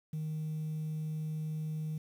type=tone; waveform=sine; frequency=155.56 Hz; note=D#3; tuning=in tune; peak=-32 dBFS; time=0.13-1.98 s; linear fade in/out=5 ms; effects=tanh soft clip ceiling -32 dBFS + 10-bit